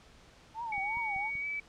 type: tone with vibrato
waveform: sine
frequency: 858 Hz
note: A5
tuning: 44 cents flat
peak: -35 dBFS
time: 0.54-1.31 s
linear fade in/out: 50 ms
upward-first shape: triangle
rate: 2.8 Hz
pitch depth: 200 cents each way
type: tone with pitch glide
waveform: sine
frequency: 2250 to 2299 Hz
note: C#7 to D7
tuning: +25 to -37 cents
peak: -33 dBFS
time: 0.72-1.6 s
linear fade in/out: 5 ms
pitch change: +38 cents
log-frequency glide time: 1.4-1.46 s
type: click train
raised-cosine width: 5 ms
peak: -38 dBFS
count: 4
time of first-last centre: 0.78-1.354 s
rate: 5.23 Hz
effects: pink hiss -58 dBFS RMS until 1.68 s + low-pass 6000 Hz 12 dB/octave